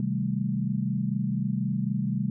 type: chord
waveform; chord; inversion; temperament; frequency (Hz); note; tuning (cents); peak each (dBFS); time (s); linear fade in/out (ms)
sine; A half-diminished seventh; first; equal with one note detuned; 130.81 / 157.46 / 196 / 220; C3 / Eb3 / G3 / A3; 0 / +21 / 0 / 0; -30 / -33 / -28 / -32; 0-2.3; 2
effects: none